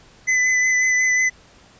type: tone with vibrato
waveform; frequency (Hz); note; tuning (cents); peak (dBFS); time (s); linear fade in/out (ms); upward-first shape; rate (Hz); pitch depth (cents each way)
square; 2013; B6; +33; -16; 0.27-1.3; 20; sine; 5.5; 18
effects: pink hiss -50 dBFS RMS until 1.79 s + resampled to 16000 Hz